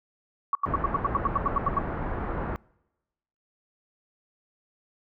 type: tone bursts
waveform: sine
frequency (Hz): 1124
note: C#6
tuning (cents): +24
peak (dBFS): -20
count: 13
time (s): 0.53-1.787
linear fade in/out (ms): 2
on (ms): 21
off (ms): 82
type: low-pass noise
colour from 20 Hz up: pink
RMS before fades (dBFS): -31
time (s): 0.66-2.56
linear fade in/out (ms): 0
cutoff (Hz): 1500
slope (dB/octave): 24
effects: noise-tail reverb RT60 1.0 s tail -26 dB re dry